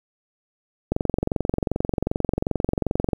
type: click train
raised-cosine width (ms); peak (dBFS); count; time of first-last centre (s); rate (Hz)
2; -8; 51; 0.92-3.132; 22.6
effects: 8-bit